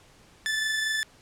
sawtooth tone pair together, 1748.6 / 1773 Hz, A6 / A6, -11 / +13 cents, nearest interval unison, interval 24 cents, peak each -22 / -33 dBFS, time 0.46-1.03 s, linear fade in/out 0 ms, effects pink hiss -56 dBFS RMS until 1.21 s + low-pass 9000 Hz 12 dB/octave

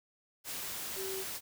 sine tone in noise, 383.9 Hz, G4, 36 cents flat, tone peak -38 dBFS, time 0.95-1.25 s, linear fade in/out 50 ms, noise white, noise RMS -40 dBFS, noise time 0.44-1.41 s, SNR -1 dB, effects none

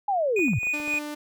sine linear sweep, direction down, 837 to 86.8 Hz, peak -21 dBFS, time 0.08-0.59 s, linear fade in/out 5 ms
triangle tone with tremolo, 2471 Hz, D#7, 13 cents flat, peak -21 dBFS, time 0.36-0.99 s, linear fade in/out 5 ms, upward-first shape sine, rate 3.8 Hz, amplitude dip 70%
clicks, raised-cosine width 1 ms, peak -28 dBFS, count 8, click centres 0.393 / 0.483 / 0.534 / 0.632 / 0.67 / 0.801 / 0.878 / 0.941 s
sawtooth tone, 297.1 Hz, D4, 20 cents sharp, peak -28 dBFS, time 0.73-1.15 s, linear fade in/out 10 ms
effects none

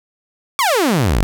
sawtooth exponential sweep, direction down, 1174.7 to 41.24 Hz, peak -9 dBFS, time 0.59-1.23 s, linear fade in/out 0 ms, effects none

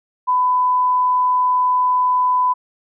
sine tone, 1001 Hz, B5, 23 cents sharp, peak -13 dBFS, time 0.27-2.54 s, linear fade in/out 20 ms, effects none

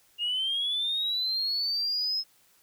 sine linear sweep, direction up, 2822 to 5190 Hz, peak -25 dBFS, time 0.18-2.24 s, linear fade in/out 50 ms, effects tanh soft clip ceiling -22 dBFS + white hiss -63 dBFS RMS until 2.62 s

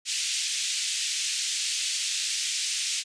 white band-pass noise, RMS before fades -29 dBFS, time 0.05-3.04 s, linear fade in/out 50 ms, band 2400 to 7800 Hz, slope 24 dB/octave, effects resampled to 22050 Hz

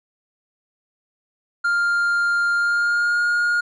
triangle tone with pitch glide, 1400 to 1426.1 Hz, F6 to F6, +4 to +36 cents, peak -15 dBFS, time 1.64-3.61 s, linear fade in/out 10 ms, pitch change +32 cents, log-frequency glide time 2.55-3.22 s, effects resampled to 24000 Hz

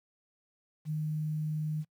sine tone with quantisation, 153.8 Hz, D#3, 20 cents flat, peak -30 dBFS, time 0.85-1.85 s, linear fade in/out 50 ms, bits 10, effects noise-tail reverb RT60 0.1 s tail -25 dB re dry

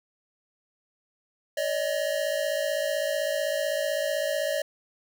square tone pair together, 569.2 / 625 Hz, C#5 / D#5, +46 / +8 cents, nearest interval major second, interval 162 cents, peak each -29 / -29 dBFS, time 1.57-4.62 s, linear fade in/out 5 ms, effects none

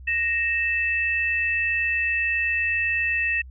sine tone pair together, 1864.7 / 2637 Hz, A#6 / E7, 0 / 0 cents, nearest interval tritone, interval 600 cents, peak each -24 / -23 dBFS, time 0.07-3.42 s, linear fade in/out 10 ms, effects added 64 Hz sine -39 dBFS peak until 3.5 s

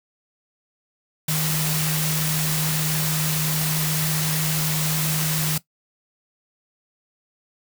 sine tone in noise, 155.56 Hz, D#3, in tune, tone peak -23 dBFS, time 1.28-5.58 s, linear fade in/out 5 ms, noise white, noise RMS -25 dBFS, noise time 1.28-5.58 s, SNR -1 dB, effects noise-tail reverb RT60 0.1 s tail -17 dB re dry

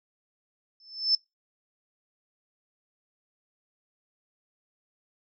sine tone with exponential growth, 5274 Hz, E8, in tune, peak -17 dBFS, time 0.8-1.15 s, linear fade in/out 2 ms, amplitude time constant 75 ms, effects noise-tail reverb RT60 0.2 s tail -23 dB re dry

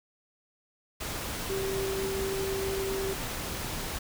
sine tone in noise, 387.8 Hz, G4, 19 cents flat, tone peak -30 dBFS, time 1.49-3.14 s, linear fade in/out 10 ms, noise pink, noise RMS -35 dBFS, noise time 1-3.99 s, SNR +2 dB, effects none

